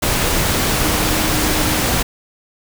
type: tone in noise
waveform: sine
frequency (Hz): 308.4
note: D#4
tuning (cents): -15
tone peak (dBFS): -24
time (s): 0.82-1.81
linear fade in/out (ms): 10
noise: pink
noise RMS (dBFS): -17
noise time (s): 0.02-2.03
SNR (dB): -10
effects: none